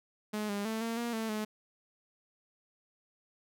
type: tone with pitch steps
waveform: sawtooth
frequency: 211.8 / 202.5 / 221.7 / 228.9 / 236.5 / 222.8 / 214 Hz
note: G#3 / G#3 / A3 / A#3 / A#3 / A3 / A3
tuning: +34 / -43 / +13 / -31 / +25 / +22 / -48 cents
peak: -29 dBFS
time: 0.33-1.45 s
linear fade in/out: 10 ms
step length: 160 ms
effects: none